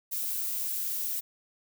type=noise; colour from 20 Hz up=violet; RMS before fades=-32 dBFS; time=0.11-1.21 s; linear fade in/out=20 ms; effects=none